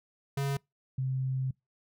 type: tone pair in turn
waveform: square / sine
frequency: 139 / 131.2 Hz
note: C#3 / C3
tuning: +5 / +5 cents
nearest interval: minor second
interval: 100 cents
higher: first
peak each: -29 / -28 dBFS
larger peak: second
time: 0.37-0.57 / 0.98-1.51 s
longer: second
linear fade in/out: 5 ms
effects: noise-tail reverb RT60 0.2 s tail -26 dB re dry